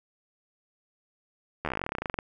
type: slowing click train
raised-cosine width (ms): 0.5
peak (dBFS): -15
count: 22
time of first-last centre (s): 1.65-2.188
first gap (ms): 12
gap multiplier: 1.07
effects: none